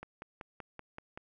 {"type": "click train", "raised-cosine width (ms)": 0.5, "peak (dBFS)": -28, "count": 7, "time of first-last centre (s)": [0.03, 1.175], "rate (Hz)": 5.24, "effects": []}